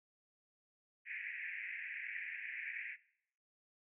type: band-pass noise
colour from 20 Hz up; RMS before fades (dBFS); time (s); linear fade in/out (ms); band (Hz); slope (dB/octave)
pink; -45; 1.05-2.97; 50; 1700 to 2500; 96
effects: noise-tail reverb RT60 0.7 s tail -20 dB re dry